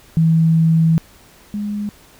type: tone pair in turn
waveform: sine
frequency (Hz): 162.5 / 207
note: E3 / G#3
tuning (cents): -24 / -5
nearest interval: major third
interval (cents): 419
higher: second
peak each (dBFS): -10 / -20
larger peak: first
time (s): 0.17-0.98 / 1.54-1.89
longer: first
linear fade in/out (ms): 0
effects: pink hiss -47 dBFS RMS until 2.19 s